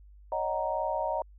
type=chord; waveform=sine; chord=D# minor seventh; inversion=third; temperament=just; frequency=560 / 622.3 / 746.7 / 933.4 Hz; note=C#5 / D#5 / F#5 / A#5; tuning=+18 / 0 / +16 / +2 cents; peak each=-35 / -32 / -35 / -32 dBFS; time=0.32-1.22 s; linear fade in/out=2 ms; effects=added 50 Hz sine -50 dBFS peak until 1.38 s